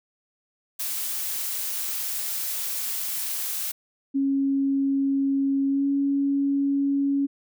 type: noise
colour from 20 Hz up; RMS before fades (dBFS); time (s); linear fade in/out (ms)
blue; -29; 0.79-3.72; 10
type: tone with pitch glide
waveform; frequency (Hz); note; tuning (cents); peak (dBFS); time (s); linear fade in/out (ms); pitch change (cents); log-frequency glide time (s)
sine; 274.4 to 278.9; C#4 to C#4; -17 to +11; -20; 4.14-7.27; 20; +28; 5.68-5.86
effects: none